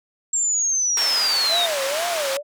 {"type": "linear sweep", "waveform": "sine", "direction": "down", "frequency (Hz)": [7490, 3624], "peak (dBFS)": -18, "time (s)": [0.33, 1.66], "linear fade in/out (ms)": 5}
{"type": "band-pass noise", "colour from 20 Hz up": "pink", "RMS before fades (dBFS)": -27, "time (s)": [0.97, 2.37], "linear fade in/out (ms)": 2, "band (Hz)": [870, 9800], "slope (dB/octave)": 12}
{"type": "tone with vibrato", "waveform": "sine", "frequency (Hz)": 614, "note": "D#5", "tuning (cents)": -23, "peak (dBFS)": -23, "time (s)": [1.48, 2.43], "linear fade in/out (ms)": 50, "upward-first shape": "sine", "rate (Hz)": 2.1, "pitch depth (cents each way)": 230}
{"effects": []}